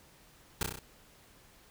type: noise with echo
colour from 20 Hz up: pink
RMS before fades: -30 dBFS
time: 0.61-0.63 s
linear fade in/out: 2 ms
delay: 32 ms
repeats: 5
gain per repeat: -3 dB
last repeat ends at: 0.79 s
effects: pink hiss -60 dBFS RMS until 1.7 s